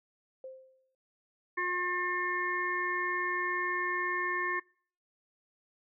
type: tone with exponential decay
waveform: sine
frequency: 523.3 Hz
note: C5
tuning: in tune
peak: -39 dBFS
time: 0.44-0.95 s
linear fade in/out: 2 ms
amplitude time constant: 110 ms
type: harmonic tone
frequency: 358.2 Hz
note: F4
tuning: 44 cents sharp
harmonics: 1 / 3 / 5 / 6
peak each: -38 / -34 / -32 / -39 dBFS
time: 1.57-4.6 s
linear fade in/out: 10 ms
effects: noise-tail reverb RT60 0.5 s tail -26 dB re dry